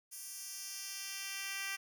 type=tone with high-pass filter sweep; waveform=10% pulse; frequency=391.7 Hz; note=G4; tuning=1 cent flat; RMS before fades=-43 dBFS; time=0.11-1.77 s; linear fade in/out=20 ms; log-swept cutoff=8600 to 2100 Hz; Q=1.1; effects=none